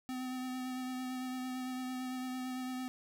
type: tone with vibrato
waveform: square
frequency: 255.3 Hz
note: C4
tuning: 42 cents flat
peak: -38 dBFS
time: 0.09-2.88 s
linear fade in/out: 0 ms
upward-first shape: triangle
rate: 8.9 Hz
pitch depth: 21 cents each way
effects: none